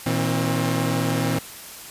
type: tone cluster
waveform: sawtooth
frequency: 118.4 / 161.3 / 266.6 Hz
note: A#2 / E3 / C4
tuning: +27 / -37 / +33 cents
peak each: -21 dBFS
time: 0.06-1.39 s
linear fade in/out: 5 ms
effects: white hiss -39 dBFS RMS until 1.9 s + resampled to 32000 Hz